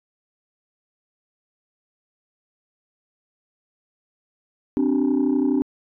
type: chord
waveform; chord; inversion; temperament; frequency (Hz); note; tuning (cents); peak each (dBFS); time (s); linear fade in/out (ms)
sine; C suspended second; none; equal with one note detuned; 261.6 / 293.7 / 383; C4 / D4 / G4; 0 / 0 / -40; -19 / -19 / -25; 4.77-5.62; 0
effects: tanh soft clip ceiling -13 dBFS